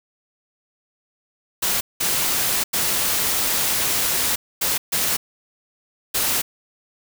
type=noise bursts at uneven times; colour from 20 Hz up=white; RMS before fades=-21 dBFS; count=6; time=1.62-1.81 / 2-2.64 / 2.73-4.36 / 4.61-4.78 / 4.92-5.17 / 6.14-6.42 s; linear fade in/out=10 ms; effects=none